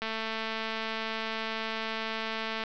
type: click train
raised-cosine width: 0.3 ms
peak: -18 dBFS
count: 582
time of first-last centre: 0.02-2.637 s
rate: 222 Hz
effects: resampled to 16000 Hz + 10-bit